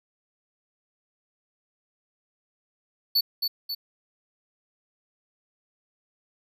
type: tone with echo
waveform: square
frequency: 4462 Hz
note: C#8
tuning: 11 cents sharp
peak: -19 dBFS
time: 3.15-3.21 s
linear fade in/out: 10 ms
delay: 270 ms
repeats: 2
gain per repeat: -5 dB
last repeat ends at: 3.75 s
effects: none